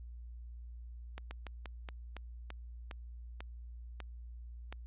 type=slowing click train; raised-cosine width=0.3 ms; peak=-28 dBFS; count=11; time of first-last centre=1.18-4.726 s; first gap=130 ms; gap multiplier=1.21; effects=added 59 Hz sine -45 dBFS peak until 4.86 s + resampled to 8000 Hz